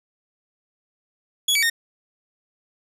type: tone with pitch steps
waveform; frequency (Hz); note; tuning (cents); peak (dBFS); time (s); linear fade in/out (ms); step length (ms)
sawtooth; 3368 / 2283 / 1842; G#7 / D7 / A#6; +24 / -50 / -21; -14; 1.48-1.699; 5; 73
effects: resampled to 32000 Hz